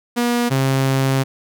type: tone pair in turn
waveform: sawtooth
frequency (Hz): 240 / 134.19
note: B3 / C3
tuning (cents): -49 / +44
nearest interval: minor seventh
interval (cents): 1007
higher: first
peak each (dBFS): -12 / -11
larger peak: second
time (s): 0.16-0.5 / 0.5-1.24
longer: second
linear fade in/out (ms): 20
effects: none